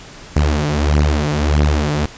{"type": "beating tone pair", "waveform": "sawtooth", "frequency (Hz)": [73.42, 75.02], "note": ["D2", "D2"], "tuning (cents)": [0, 37], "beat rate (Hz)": 1.6, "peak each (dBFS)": -12, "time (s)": [0.36, 2.06], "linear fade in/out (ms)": 5, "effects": ["pink hiss -37 dBFS RMS until 2.17 s", "resampled to 16000 Hz"]}